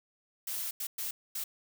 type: noise bursts at uneven times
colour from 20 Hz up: blue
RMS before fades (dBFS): -36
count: 4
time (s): 0.47-0.71 / 0.8-0.87 / 0.98-1.11 / 1.35-1.44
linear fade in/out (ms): 5
effects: none